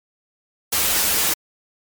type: noise with comb filter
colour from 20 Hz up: white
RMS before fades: -19 dBFS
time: 0.72-1.34 s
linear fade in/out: 10 ms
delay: 7.8 ms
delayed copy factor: -0.75
effects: MP3 96 kbps